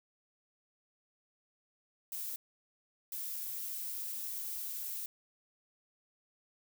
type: noise bursts at uneven times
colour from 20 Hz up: violet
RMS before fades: -40 dBFS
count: 2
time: 2.12-2.36 / 3.12-5.06 s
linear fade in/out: 2 ms
effects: none